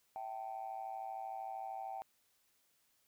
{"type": "tone with amplitude modulation", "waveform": "sine", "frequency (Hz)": 774, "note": "G5", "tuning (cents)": -22, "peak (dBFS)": -36, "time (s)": [0.16, 2.02], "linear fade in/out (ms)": 0, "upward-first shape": "sine", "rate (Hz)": 113, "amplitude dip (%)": 90, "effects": ["tanh soft clip ceiling -34 dBFS", "white hiss -75 dBFS RMS until 3.07 s"]}